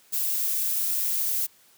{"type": "noise", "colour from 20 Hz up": "violet", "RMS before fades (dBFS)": -26, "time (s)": [0.12, 1.47], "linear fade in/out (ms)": 20, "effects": ["white hiss -58 dBFS RMS until 1.77 s", "high-pass 100 Hz 12 dB/octave"]}